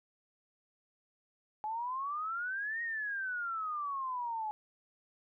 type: exponential two-way sweep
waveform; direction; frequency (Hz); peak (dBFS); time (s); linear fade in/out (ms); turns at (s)
sine; up then down; 844 to 1883 to 844; -34; 1.64-4.51; 0; 2.82
effects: none